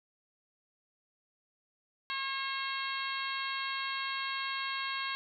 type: harmonic tone with a mistuned harmonic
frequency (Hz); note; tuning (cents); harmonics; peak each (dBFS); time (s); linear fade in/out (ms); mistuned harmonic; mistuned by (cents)
541; C#5; -42; 2 / 3 / 4 / 5 / 6 / 7 / 8; -38 / -40 / -41 / -42 / -43 / -43 / -44; 2.1-5.15; 0; 7; +18
effects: none